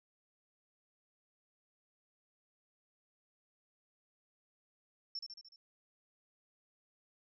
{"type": "tone with echo", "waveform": "sine", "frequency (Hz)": 5400, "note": "E8", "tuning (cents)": 41, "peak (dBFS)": -38, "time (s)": [5.15, 5.19], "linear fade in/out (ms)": 2, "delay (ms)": 74, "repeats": 5, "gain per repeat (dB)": -4, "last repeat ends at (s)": 5.56, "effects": []}